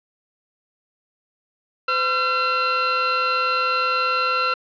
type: tone pair together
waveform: sawtooth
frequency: 510 / 1361.5 Hz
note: C5 / F6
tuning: -44 / -44 cents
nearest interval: octave + perfect fourth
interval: 1700 cents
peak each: -23 / -15 dBFS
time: 1.88-4.54 s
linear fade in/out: 5 ms
effects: resampled to 11025 Hz + 9-bit